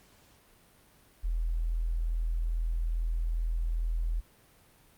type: tone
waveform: sine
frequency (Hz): 41.2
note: E1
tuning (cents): 0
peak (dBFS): -27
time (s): 1.23-4.21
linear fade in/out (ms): 20
effects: pink hiss -61 dBFS RMS until 4.97 s + Opus 48 kbps